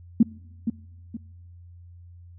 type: tone with echo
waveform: sine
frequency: 227.6 Hz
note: A#3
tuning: 41 cents flat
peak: -11 dBFS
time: 0.2-0.23 s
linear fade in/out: 5 ms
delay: 470 ms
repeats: 2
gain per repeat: -9 dB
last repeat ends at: 1.17 s
effects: noise-tail reverb RT60 1.0 s tail -24 dB re dry + added 87 Hz sine -44 dBFS peak until 2.38 s